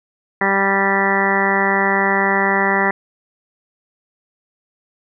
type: harmonic tone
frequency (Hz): 196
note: G3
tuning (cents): 0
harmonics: 1 / 2 / 3 / 4 / 5 / 6 / 7 / 8 / 9 / 10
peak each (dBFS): -23 / -22 / -26 / -22 / -22 / -27 / -26 / -31 / -21 / -20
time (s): 0.41-2.91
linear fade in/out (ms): 2
effects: none